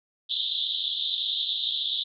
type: band-pass noise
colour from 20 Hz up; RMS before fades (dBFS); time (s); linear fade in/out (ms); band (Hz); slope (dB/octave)
white; -29; 0.29-2.04; 20; 3300 to 3800; 96
effects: none